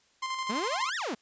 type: tone with tremolo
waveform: sawtooth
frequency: 1046.5 Hz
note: C6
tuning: in tune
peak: -26 dBFS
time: 0.22-0.9 s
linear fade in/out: 10 ms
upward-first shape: square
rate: 12 Hz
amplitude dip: 40%
type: exponential two-way sweep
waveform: sawtooth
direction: up then down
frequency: 196 to 1928 to 196 Hz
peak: -27 dBFS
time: 0.49-1.15 s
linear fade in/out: 10 ms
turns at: 0.96 s
effects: white hiss -66 dBFS RMS until 1.21 s + resampled to 16000 Hz